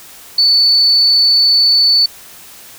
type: tone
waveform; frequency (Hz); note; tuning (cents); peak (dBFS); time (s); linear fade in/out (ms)
sine; 4483; C#8; +19; -7; 0.38-2.06; 5
effects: white hiss -37 dBFS RMS until 2.78 s